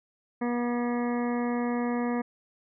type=harmonic tone; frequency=241 Hz; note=B3; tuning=42 cents flat; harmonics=1 / 2 / 3 / 4 / 5 / 7 / 8 / 9; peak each=-27 / -33 / -37 / -39 / -41 / -44 / -45 / -46 dBFS; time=0.41-2.22 s; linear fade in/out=10 ms; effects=none